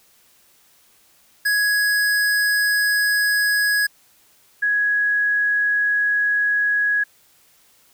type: tone pair in turn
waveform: square / sine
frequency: 1668 / 1668 Hz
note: G#6 / G#6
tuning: +7 / +7 cents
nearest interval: unison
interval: 0 cents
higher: neither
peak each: -17 / -16 dBFS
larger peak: second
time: 1.45-3.87 / 4.62-7.04 s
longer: neither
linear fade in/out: 10 ms
effects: white hiss -56 dBFS RMS until 7.93 s